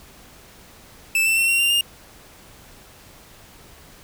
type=tone with pitch steps; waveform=45% pulse; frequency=2637 / 2672 / 2708 / 2744 / 2781 / 2818 Hz; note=E7 / E7 / E7 / F7 / F7 / F7; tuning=0 / +23 / +46 / -31 / -8 / +15 cents; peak=-16 dBFS; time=1.15-1.81 s; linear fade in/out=2 ms; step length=110 ms; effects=pink hiss -47 dBFS RMS until 4.03 s